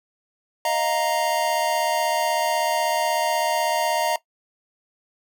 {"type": "chord", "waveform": "square", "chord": "Eb suspended second", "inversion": "none", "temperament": "equal", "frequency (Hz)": [622.3, 698.5, 932.3], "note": ["Eb5", "F5", "Bb5"], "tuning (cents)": [0, 0, 0], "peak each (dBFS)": [-26, -27, -24], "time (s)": [0.65, 4.16], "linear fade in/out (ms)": 2, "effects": ["noise-tail reverb RT60 0.1 s tail -17 dB re dry"]}